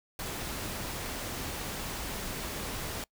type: noise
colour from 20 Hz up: pink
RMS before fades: -37 dBFS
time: 0.19-3.04 s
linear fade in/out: 2 ms
effects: noise-tail reverb RT60 0.1 s tail -25 dB re dry